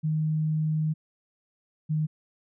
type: tone pair in turn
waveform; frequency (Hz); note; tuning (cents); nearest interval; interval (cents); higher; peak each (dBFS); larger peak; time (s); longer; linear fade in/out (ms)
sine; 155.56 / 154.57; D#3 / D#3; 0 / -11; unison; 11; first; -23; neither; 0.03-0.94 / 1.89-2.07; first; 20
effects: none